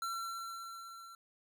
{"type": "tone with level ramp", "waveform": "square", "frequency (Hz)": 1354, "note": "E6", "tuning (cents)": 46, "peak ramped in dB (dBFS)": [-36, -51], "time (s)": [0.02, 1.15], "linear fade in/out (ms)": 2, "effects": []}